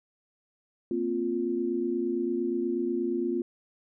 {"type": "chord", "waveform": "sine", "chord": "Bb suspended second", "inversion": "none", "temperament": "equal", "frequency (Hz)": [233.1, 261.6, 349.2], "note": ["Bb3", "C4", "F4"], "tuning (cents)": [0, 0, 0], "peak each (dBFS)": [-33, -32, -28], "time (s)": [0.91, 3.42], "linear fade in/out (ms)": 2, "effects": []}